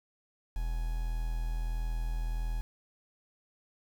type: tone with quantisation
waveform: triangle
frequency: 40.75 Hz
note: E1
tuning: 19 cents flat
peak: -28 dBFS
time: 0.56-2.61 s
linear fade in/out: 0 ms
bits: 8
effects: none